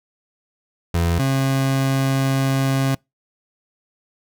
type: tone pair in turn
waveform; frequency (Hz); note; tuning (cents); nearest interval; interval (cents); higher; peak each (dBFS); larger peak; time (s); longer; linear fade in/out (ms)
30% pulse; 84.9 / 134.77; F2 / C#3; -48 / -48; minor sixth; 800; second; -14; neither; 0.94-1.19 / 1.19-2.95; second; 5
effects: noise-tail reverb RT60 0.2 s tail -26 dB re dry